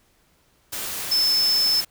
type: tone in noise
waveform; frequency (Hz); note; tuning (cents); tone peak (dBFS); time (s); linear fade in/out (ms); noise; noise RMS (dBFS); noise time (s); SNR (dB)
sine; 5260; E8; -5; -17; 1.11-1.81; 10; white; -30; 0.72-1.85; +10
effects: pink hiss -62 dBFS RMS until 1.9 s